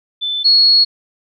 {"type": "tone pair in turn", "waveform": "sine", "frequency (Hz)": [3520, 4336], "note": ["A7", "C#8"], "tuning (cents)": [0, -39], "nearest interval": "major third", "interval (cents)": 361, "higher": "second", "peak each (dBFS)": [-17, -7], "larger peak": "second", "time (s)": [[0.21, 0.44], [0.44, 0.85]], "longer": "second", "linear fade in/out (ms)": 20, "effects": []}